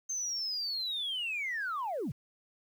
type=linear sweep; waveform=sine; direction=down; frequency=6330 to 93.3 Hz; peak=-31 dBFS; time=0.09-2.12 s; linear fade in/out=10 ms; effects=tanh soft clip ceiling -29 dBFS + 10-bit